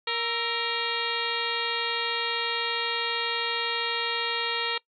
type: harmonic tone with a mistuned harmonic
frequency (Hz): 467.6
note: A#4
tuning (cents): +5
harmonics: 1 / 2 / 3 / 4 / 5 / 6 / 7 / 8 / 9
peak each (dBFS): -35 / -35 / -35 / -35 / -35 / -35 / -35 / -35 / -35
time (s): 0.07-4.78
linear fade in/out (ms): 5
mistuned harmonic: 3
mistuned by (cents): -91
effects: noise-tail reverb RT60 0.1 s tail -22 dB re dry